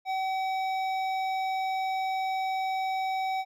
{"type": "tone with hard clipping", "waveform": "triangle", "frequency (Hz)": 761, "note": "F#5", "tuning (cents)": 48, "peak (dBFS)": -29, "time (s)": [0.05, 3.45], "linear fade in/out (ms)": 50, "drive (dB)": 15, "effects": []}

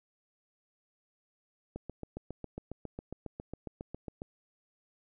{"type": "click train", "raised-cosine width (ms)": 2, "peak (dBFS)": -26, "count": 19, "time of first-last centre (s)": [1.76, 4.219], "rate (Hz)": 7.32, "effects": []}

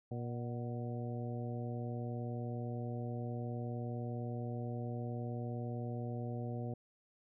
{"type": "harmonic tone with a mistuned harmonic", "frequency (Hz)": 119.4, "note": "A#2", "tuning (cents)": 42, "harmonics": [1, 2, 3, 4, 5, 6], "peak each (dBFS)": [-39, -44, -49, -48, -50, -51], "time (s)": [0.11, 6.74], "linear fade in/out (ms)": 5, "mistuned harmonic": 6, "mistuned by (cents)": 58, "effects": []}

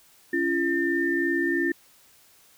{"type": "tone cluster", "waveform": "sine", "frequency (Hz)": [279.5, 342.4, 1801], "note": ["C#4", "F4", "A6"], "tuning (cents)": [14, -34, 40], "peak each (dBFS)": [-28, -25, -26], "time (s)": [0.33, 1.72], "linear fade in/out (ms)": 5, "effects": ["white hiss -57 dBFS RMS until 2.57 s"]}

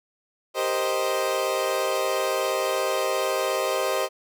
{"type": "chord", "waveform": "30% pulse", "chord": "C minor seventh", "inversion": "second", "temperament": "equal", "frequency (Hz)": [392, 466.2, 523.3, 622.3], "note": ["G4", "Bb4", "C5", "Eb5"], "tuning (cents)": [0, 0, 0, 0], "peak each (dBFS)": [-27, -30, -24, -25], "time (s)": [0.54, 4.09], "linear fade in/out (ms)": 50, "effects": []}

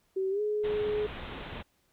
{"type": "tone with pitch glide", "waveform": "sine", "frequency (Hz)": [381.8, 421.2], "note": ["G4", "G#4"], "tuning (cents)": [-46, 24], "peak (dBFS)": -27, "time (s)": [0.16, 1.07], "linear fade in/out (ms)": 10, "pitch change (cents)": 170, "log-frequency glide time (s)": [0.3, 0.41]}
{"type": "low-pass noise", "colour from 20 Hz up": "pink", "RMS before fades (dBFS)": -41, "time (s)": [0.63, 1.63], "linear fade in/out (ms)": 20, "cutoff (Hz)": 3800, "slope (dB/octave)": 96}
{"effects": ["pink hiss -71 dBFS RMS until 1.92 s"]}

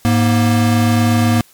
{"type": "tone pair together", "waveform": "square", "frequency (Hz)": [105.4, 236.6], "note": ["G#2", "A#3"], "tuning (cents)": [26, 26], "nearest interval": "octave + major second", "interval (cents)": 1400, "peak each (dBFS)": -14, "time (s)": [0.05, 1.41], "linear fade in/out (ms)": 0, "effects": ["white hiss -48 dBFS RMS until 1.53 s", "MP3 96 kbps"]}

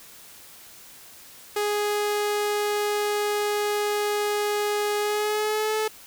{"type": "tone with pitch glide", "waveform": "sawtooth", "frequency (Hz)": [415.3, 433.2], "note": ["G#4", "A4"], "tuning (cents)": [0, -27], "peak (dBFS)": -19, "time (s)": [1.56, 5.88], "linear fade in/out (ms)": 5, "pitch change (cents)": 73, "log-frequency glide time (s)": [4.99, 5.76], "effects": ["white hiss -47 dBFS RMS until 6.06 s"]}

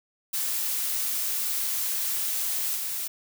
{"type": "noise with level steps", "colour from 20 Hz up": "blue", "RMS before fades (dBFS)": [-28, -31], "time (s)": [0.33, 3.08], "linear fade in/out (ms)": 10, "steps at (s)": 2.75, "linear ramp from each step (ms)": 20, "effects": []}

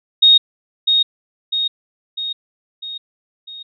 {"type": "tone with echo", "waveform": "sine", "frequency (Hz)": 3729, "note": "A#7", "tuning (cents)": 0, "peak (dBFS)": -6, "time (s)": [0.22, 0.38], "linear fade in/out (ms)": 10, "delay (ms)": 650, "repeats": 5, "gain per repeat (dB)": -5, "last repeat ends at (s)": 3.63, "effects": []}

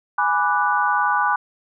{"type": "chord", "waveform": "sine", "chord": "G# half-diminished seventh", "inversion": "none", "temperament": "equal", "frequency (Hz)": [830.6, 987.8, 1174.7, 1480], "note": ["G#5", "B5", "D6", "F#6"], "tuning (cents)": [0, 0, 0, 0], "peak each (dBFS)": -22, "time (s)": [0.18, 1.36], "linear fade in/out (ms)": 5, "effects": []}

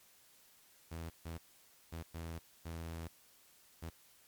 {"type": "tone bursts at uneven times", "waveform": "sawtooth", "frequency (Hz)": 82.6, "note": "E2", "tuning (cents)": 4, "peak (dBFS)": -38, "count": 6, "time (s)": [[0.91, 1.1], [1.25, 1.38], [1.92, 2.03], [2.14, 2.39], [2.65, 3.08], [3.82, 3.9]], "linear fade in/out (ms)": 10, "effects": ["white hiss -65 dBFS RMS until 4.27 s", "MP3 96 kbps"]}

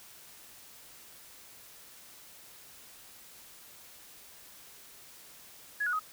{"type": "tone with pitch steps", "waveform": "sine", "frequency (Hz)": [1682, 1455.8, 1260.1], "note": ["G#6", "F#6", "D#6"], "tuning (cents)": [22, -29, 22], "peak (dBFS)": -28, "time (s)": [5.8, 5.995], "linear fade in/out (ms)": 10, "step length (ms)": 65, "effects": ["white hiss -53 dBFS RMS until 6.12 s"]}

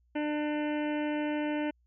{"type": "harmonic tone", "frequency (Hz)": 298.9, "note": "D4", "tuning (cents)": 31, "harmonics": [1, 2, 3, 5, 6, 7, 8, 9, 10], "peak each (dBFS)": [-30, -36, -40, -44, -46, -47, -48, -49, -50], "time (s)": [0.15, 1.71], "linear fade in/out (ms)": 10, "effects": ["added 60 Hz sine -65 dBFS peak until 1.86 s"]}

